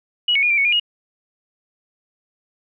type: tone with pitch steps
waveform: sine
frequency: 2916 / 2218 / 2436 / 2353 / 2219 / 2415 / 2877 Hz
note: F#7 / C#7 / D#7 / D7 / C#7 / D7 / F#7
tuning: -26 / 0 / -37 / +3 / +1 / +48 / -49 cents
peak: -14 dBFS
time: 0.28-0.798 s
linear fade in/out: 5 ms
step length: 74 ms
effects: none